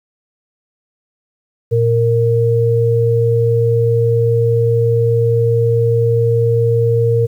sine tone pair together, 115.6 / 463.7 Hz, A#2 / A#4, -14 / -9 cents, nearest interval 2 octaves, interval 2405 cents, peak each -13 dBFS, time 1.71-7.27 s, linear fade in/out 20 ms, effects 8-bit

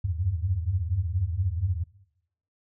sine tone cluster, 81.4 / 93.9 / 98.2 Hz, E2 / F#2 / G2, -21 / +26 / +4 cents, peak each -29 dBFS, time 0.04-1.84 s, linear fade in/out 10 ms, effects noise-tail reverb RT60 0.8 s tail -20 dB re dry

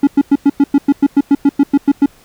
triangle tone bursts, 281.6 Hz, C#4, 27 cents sharp, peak -3 dBFS, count 15, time 0.03-2.06 s, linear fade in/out 5 ms, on 42 ms, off 100 ms, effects pink hiss -47 dBFS RMS until 2.24 s

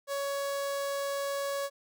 sawtooth tone with notch filter, 559 Hz, C#5, 14 cents sharp, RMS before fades -33 dBFS, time 0.07-1.7 s, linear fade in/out 50 ms, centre 2500 Hz, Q 1.9, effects none

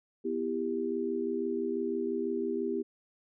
sine chord, E minor, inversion second, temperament just, 247.2 / 329.6 / 395.6 Hz, B3 / E4 / G4, +2 / 0 / +16 cents, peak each -35 / -35 / -32 dBFS, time 0.24-2.83 s, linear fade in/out 20 ms, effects none

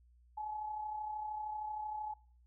sine tone with amplitude modulation, 852 Hz, G#5, 44 cents sharp, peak -36 dBFS, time 0.37-2.14 s, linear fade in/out 10 ms, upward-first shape sine, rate 33 Hz, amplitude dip 45%, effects noise-tail reverb RT60 0.5 s tail -22 dB re dry + added 60 Hz sine -62 dBFS peak until 2.46 s

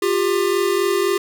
square tone pair together, 354.9 / 398.7 Hz, F4 / G4, +28 / +29 cents, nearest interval major second, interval 201 cents, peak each -21 / -19 dBFS, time 0.02-1.18 s, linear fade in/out 5 ms, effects none

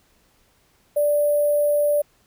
sine tone with sample-and-hold, 587.3 Hz, D5, in tune, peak -16 dBFS, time 0.96-2.02 s, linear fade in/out 10 ms, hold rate 11025 Hz, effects pink hiss -61 dBFS RMS until 2.26 s

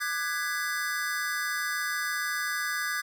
square chord, G# half-diminished seventh, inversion second, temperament just, 1196.1 / 1495.1 / 1661.2 / 1993.5 Hz, D6 / F#6 / G#6 / B6, +31 / +18 / 0 / +16 cents, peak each -37 / -36 / -32 / -38 dBFS, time 0-3.02 s, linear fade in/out 20 ms, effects none

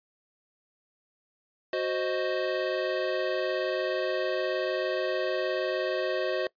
square chord, C diminished, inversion second, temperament equal, 370 / 523.3 / 622.3 Hz, Gb4 / C5 / Eb5, 0 / 0 / 0 cents, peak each -32 dBFS, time 1.73-6.47 s, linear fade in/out 2 ms, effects noise-tail reverb RT60 0.1 s tail -22 dB re dry + resampled to 11025 Hz

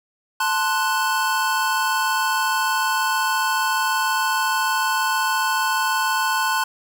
square chord, F# diminished, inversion first, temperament equal, 880 / 1046.5 / 1480 Hz, A5 / C6 / F#6, 0 / 0 / 0 cents, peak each -24 dBFS, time 0.4-6.64 s, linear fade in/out 5 ms, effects none

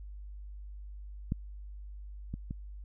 clicks, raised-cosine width 5 ms, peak -18 / -24 / -25 dBFS, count 3, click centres 1.321 / 2.34 / 2.509 s, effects added 50 Hz sine -42 dBFS peak until 2.84 s

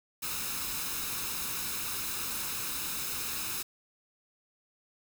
white noise with comb filter, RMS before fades -35 dBFS, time 0.22-3.63 s, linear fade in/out 10 ms, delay 0.77 ms, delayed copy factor +0.55, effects none

